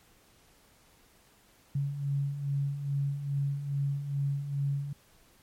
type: beating tone pair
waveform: sine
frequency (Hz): 138.59 / 140.99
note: C#3 / C#3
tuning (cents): 0 / +30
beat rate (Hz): 2.4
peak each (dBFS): -36 / -29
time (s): 1.75-4.93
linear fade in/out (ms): 5
effects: pink hiss -62 dBFS RMS until 5.42 s + MP3 64 kbps